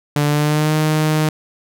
sawtooth tone with pitch glide, 146.83 to 154.67 Hz, D3 to D#3, 0 to -10 cents, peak -10 dBFS, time 0.16-1.29 s, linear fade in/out 2 ms, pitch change +90 cents, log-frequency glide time 0.27-0.74 s, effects none

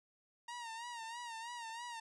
sawtooth tone with vibrato, 932.3 Hz, A#5, in tune, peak -40 dBFS, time 0.48-2 s, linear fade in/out 5 ms, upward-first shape sine, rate 3.1 Hz, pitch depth 72 cents each way, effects resampled to 22050 Hz + 13-bit

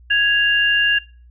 sine tone pair together, 1661.3 / 2794 Hz, G#6 / F7, 0 / 0 cents, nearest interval major sixth, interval 900 cents, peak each -15 / -17 dBFS, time 0.1-0.99 s, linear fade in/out 10 ms, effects noise-tail reverb RT60 0.4 s tail -22 dB re dry + added 60 Hz sine -43 dBFS peak until 1.3 s

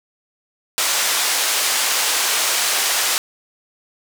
white band-pass noise, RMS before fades -19 dBFS, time 0.78-3.18 s, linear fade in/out 0 ms, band 580 to 8700 Hz, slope 12 dB/octave, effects none

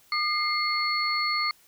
sine tone cluster, 1213 / 2110 / 4385 Hz, D#6 / C7 / C#8, -44 / +14 / -20 cents, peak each -28 dBFS, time 0.12-1.51 s, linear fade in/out 2 ms, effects white hiss -59 dBFS RMS until 1.67 s

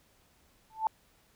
sine tone with exponential growth, 880 Hz, A5, in tune, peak -21 dBFS, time 0.7-0.87 s, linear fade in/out 1 ms, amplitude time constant 35 ms, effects pink hiss -66 dBFS RMS until 1.35 s

